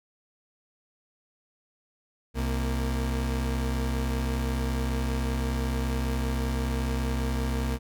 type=tone pair together; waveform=35% pulse; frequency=65.21 / 231.3 Hz; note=C2 / A#3; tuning=-5 / -13 cents; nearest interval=octave + minor seventh; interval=2192 cents; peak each=-25 / -31 dBFS; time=2.34-7.79 s; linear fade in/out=50 ms; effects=none